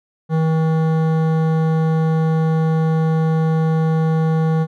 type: tone with hard clipping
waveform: triangle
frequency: 160 Hz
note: D#3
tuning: 49 cents sharp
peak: -16 dBFS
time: 0.29-4.67 s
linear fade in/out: 50 ms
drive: 18 dB
effects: none